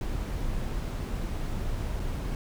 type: noise with dropouts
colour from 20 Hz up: brown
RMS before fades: -31 dBFS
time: 0.01-2.35 s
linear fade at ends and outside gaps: 1 ms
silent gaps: 1.996-2 s
effects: none